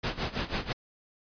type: noise with tremolo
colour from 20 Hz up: pink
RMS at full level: -29 dBFS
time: 0.03-0.73 s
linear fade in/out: 10 ms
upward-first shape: sine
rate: 6.1 Hz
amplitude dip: 85%
effects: resampled to 11025 Hz